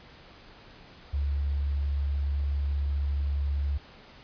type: tone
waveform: sine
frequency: 70.8 Hz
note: C#2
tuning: 37 cents sharp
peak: -25 dBFS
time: 1.13-3.78 s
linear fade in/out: 10 ms
effects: pink hiss -51 dBFS RMS until 4.23 s + resampled to 11025 Hz